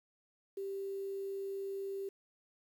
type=tone with quantisation; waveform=sine; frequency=392 Hz; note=G4; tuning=in tune; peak=-37 dBFS; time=0.57-2.09 s; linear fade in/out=5 ms; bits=10; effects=none